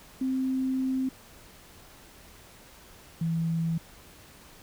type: tone pair in turn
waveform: sine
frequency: 261.6 / 164.8 Hz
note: C4 / E3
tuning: 0 / 0 cents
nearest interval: minor sixth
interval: 800 cents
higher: first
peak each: -25 / -25 dBFS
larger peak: neither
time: 0.21-1.09 / 3.21-3.78 s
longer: first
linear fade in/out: 5 ms
effects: pink hiss -52 dBFS RMS until 4.62 s